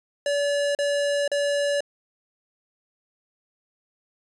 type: tone bursts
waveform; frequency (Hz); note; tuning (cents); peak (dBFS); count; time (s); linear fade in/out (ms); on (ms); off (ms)
square; 573; D5; -43; -22; 3; 0.26-1.806; 2; 490; 38
effects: resampled to 22050 Hz